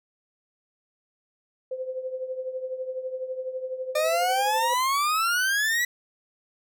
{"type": "tone with tremolo", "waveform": "sine", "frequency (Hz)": 516, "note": "C5", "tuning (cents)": -24, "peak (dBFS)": -26, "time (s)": [1.71, 4.74], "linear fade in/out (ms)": 5, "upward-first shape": "triangle", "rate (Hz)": 12, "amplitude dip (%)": 75}
{"type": "exponential sweep", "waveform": "40% pulse", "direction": "up", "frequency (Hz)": [598, 1971], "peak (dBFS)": -21, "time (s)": [3.95, 5.85], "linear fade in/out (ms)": 5}
{"effects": []}